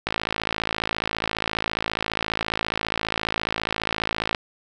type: click train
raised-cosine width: 0.3 ms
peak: -7 dBFS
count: 235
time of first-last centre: 0.07-4.348 s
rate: 54.7 Hz
effects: none